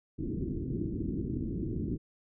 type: low-pass noise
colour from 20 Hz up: white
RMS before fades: -34 dBFS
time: 0.18-1.98 s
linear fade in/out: 20 ms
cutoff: 350 Hz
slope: 48 dB/octave
effects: none